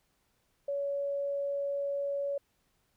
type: tone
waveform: sine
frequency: 563 Hz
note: C#5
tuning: 27 cents sharp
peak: -30 dBFS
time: 0.68-2.38 s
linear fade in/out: 5 ms
effects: pink hiss -74 dBFS RMS until 2.96 s